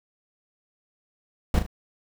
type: noise with echo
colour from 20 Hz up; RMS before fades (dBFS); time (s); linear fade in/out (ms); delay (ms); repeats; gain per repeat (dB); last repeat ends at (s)
brown; -19; 1.54-1.59; 2; 37; 2; -8; 1.664
effects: none